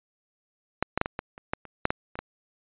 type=clicks; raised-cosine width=0.5 ms; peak=-8 / -9 / -7 / -13 / -15 / -28 / -11 / -28 / -6 / -10 / -23 / -17 dBFS; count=12; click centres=0.826 / 0.976 / 1.014 / 1.059 / 1.191 / 1.379 / 1.535 / 1.653 / 1.854 / 1.905 / 2.155 / 2.19 s; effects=resampled to 8000 Hz